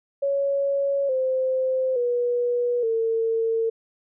sine tone with pitch steps, 557 / 519.7 / 484.9 / 452.4 Hz, C#5 / C5 / B4 / A4, +8 / -12 / -32 / +48 cents, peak -20 dBFS, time 0.22-3.7 s, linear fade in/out 10 ms, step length 870 ms, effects none

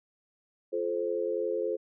sine chord, F major, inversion none, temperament equal with one note detuned, 349.2 / 432.4 / 523.3 Hz, F4 / A4 / C5, 0 / -30 / 0 cents, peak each -34 / -31 / -32 dBFS, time 0.72-1.77 s, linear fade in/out 20 ms, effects none

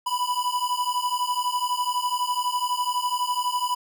square beating tone pair, 983 / 995 Hz, B5 / B5, -8 / +13 cents, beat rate 12 Hz, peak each -27 dBFS, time 0.06-3.75 s, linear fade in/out 10 ms, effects none

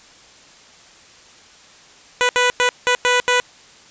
10% pulse tone bursts at uneven times, 493.9 Hz, B4, in tune, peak -5 dBFS, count 6, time 2.21-2.29 / 2.36-2.5 / 2.6-2.69 / 2.87-2.95 / 3.05-3.2 / 3.28-3.4 s, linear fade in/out 0 ms, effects white hiss -46 dBFS RMS until 3.9 s + resampled to 16000 Hz

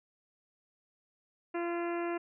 harmonic tone, 343.4 Hz, F4, 29 cents flat, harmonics 1 / 2 / 3 / 4 / 5 / 6 / 7 / 8, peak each -33 / -39 / -43 / -45 / -47 / -49 / -50 / -51 dBFS, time 1.54-2.18 s, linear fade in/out 10 ms, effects none

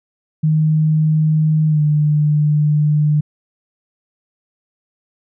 sine tone with pitch glide, 155.56 to 149.91 Hz, D#3 to D3, 0 to +36 cents, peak -11 dBFS, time 0.43-3.21 s, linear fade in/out 10 ms, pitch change -64 cents, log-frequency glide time 1.68-1.81 s, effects none

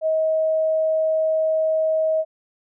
sine tone, 634 Hz, D#5, 32 cents sharp, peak -17 dBFS, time 0.01-2.25 s, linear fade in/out 50 ms, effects none

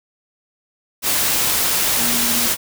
sine tone in noise, 237.7 Hz, A#3, 34 cents sharp, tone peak -26 dBFS, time 1.97-2.5 s, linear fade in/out 50 ms, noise white, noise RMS -18 dBFS, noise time 1.02-2.57 s, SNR -11 dB, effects none

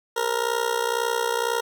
20% pulse tone with amplitude modulation, 468 Hz, A#4, 7 cents sharp, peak -14 dBFS, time 0.16-1.61 s, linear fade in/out 10 ms, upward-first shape sine, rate 62 Hz, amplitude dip 80%, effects none

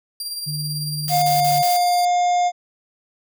sawtooth tone with tremolo, 4745 Hz, D8, 17 cents sharp, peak -22 dBFS, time 0.2-2.05 s, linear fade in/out 2 ms, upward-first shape sine, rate 18 Hz, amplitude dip 45%
sine tone with pitch glide, 150 to 146.15 Hz, D3 to D3, +37 to -8 cents, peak -25 dBFS, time 0.46-1.63 s, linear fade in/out 20 ms, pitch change -45 cents, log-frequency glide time 1.22-1.42 s
blue noise bursts, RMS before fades -27 dBFS, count 4, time 1.08-1.766 s, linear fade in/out 0 ms, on 140 ms, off 42 ms
harmonic tone, 710 Hz, F5, 28 cents sharp, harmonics 1 / 3 / 5 / 7 / 9 / 10, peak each -15 / -33 / -36 / -41 / -38 / -39 dBFS, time 1.09-2.52 s, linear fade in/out 50 ms
effects none

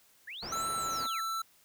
sine linear two-way sweep, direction up then down, 1581 to 9410 to 1581 Hz, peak -40 dBFS, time 0.27-1.21 s, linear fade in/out 10 ms, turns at 0.71 s
white low-pass noise, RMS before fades -44 dBFS, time 0.42-1.07 s, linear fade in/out 10 ms, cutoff 1200 Hz, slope 12 dB/octave
square tone, 1330 Hz, E6, 15 cents sharp, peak -33 dBFS, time 0.52-1.42 s, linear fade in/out 5 ms
effects white hiss -64 dBFS RMS until 1.64 s

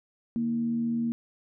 sine tone with frequency modulation, 233.1 Hz, A#3, in tune, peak -25 dBFS, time 0.36-1.12 s, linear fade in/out 0 ms, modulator 84.6 Hz, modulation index 0.3, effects none

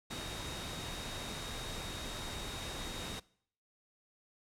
sine tone in noise, 3746 Hz, A#7, 8 cents sharp, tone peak -47 dBFS, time 0.1-3.2 s, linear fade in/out 10 ms, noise pink, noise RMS -42 dBFS, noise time 0.1-3.2 s, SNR -8 dB, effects noise-tail reverb RT60 0.6 s tail -22 dB re dry + low-pass 10000 Hz 12 dB/octave

